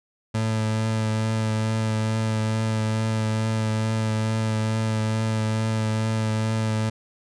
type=tone with vibrato; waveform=30% pulse; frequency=110 Hz; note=A2; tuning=in tune; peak=-19 dBFS; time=0.34-6.9 s; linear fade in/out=10 ms; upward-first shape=triangle; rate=2.3 Hz; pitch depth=18 cents each way; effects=resampled to 22050 Hz